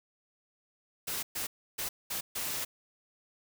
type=noise bursts at uneven times; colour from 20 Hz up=white; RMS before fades=-35 dBFS; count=5; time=1.07-1.23 / 1.35-1.47 / 1.78-1.89 / 2.1-2.21 / 2.35-2.65 s; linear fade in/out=10 ms; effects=none